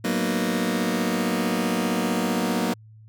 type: chord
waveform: sawtooth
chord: B major seventh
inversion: second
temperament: just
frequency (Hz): 185.21 / 231.5 / 246.9 / 308.7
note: F#3 / A#3 / B3 / D#4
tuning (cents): +2 / -12 / 0 / -14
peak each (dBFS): -23 / -22 / -25 / -26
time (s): 0.04-2.74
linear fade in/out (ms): 10
effects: added 109 Hz sine -45 dBFS peak until 3.08 s